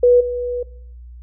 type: tone with level steps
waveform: sine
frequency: 489.4 Hz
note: B4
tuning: 16 cents flat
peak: -8 / -20 dBFS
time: 0.03-0.63 s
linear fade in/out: 5 ms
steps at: 0.2 s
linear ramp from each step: 10 ms
effects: noise-tail reverb RT60 0.6 s tail -20 dB re dry + added 60 Hz sine -35 dBFS peak until 1.22 s